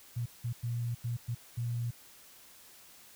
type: tone bursts at uneven times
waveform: sine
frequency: 118.8 Hz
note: A#2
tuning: 33 cents sharp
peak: -31 dBFS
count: 6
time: 0.16-0.26 / 0.44-0.53 / 0.63-0.95 / 1.04-1.17 / 1.28-1.35 / 1.57-1.91 s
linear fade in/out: 10 ms
effects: white hiss -56 dBFS RMS until 3.15 s